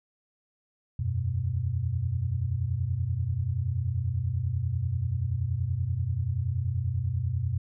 sine chord, E suspended second, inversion none, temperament equal with one note detuned, 82.41 / 92.77 / 123.47 Hz, E2 / F#2 / B2, 0 / +5 / 0 cents, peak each -34 / -29 / -29 dBFS, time 0.99-7.58 s, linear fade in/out 5 ms, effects none

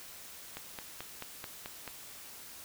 click train, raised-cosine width 0.3 ms, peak -24 dBFS, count 7, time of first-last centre 0.57-1.877 s, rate 4.59 Hz, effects white hiss -49 dBFS RMS until 2.64 s

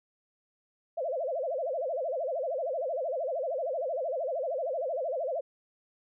sine tone with vibrato, 588 Hz, D5, 2 cents sharp, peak -29 dBFS, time 0.97-5.41 s, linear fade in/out 10 ms, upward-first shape sine, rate 13 Hz, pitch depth 270 cents each way, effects none

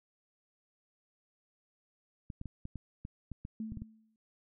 clicks, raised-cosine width 5 ms, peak -29 dBFS, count 11, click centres 2.302 / 2.414 / 2.457 / 2.654 / 2.757 / 3.051 / 3.317 / 3.451 / 3.721 / 3.772 / 3.82 s
sine tone with exponential decay, 220 Hz, A3, in tune, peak -34 dBFS, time 3.6-4.16 s, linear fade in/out 2 ms, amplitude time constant 120 ms
effects none

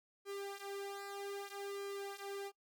sawtooth tone with flanger, 398.9 Hz, G4, 30 cents sharp, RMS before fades -45 dBFS, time 0.25-2.52 s, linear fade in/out 50 ms, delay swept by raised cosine 1.1 to 4.7 ms, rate 0.63 Hz, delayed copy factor -0.85, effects noise-tail reverb RT60 0.1 s tail -24 dB re dry

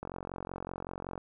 click train, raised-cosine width 1 ms, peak -24 dBFS, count 53, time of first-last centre 0.03-1.178 s, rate 45.3 Hz, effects none

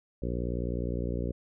harmonic tone, 59.8 Hz, A#1, 45 cents sharp, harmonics 1 / 2 / 3 / 4 / 5 / 6 / 7 / 8 / 9, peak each -33 / -36 / -38 / -39 / -40 / -41 / -41 / -42 / -43 dBFS, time 0.22-1.32 s, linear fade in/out 5 ms, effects none

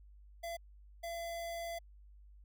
square tone bursts at uneven times, 677 Hz, E5, 46 cents sharp, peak -40 dBFS, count 2, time 0.43-0.57 / 1.03-1.79 s, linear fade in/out 10 ms, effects added 50 Hz sine -55 dBFS peak until 2.44 s

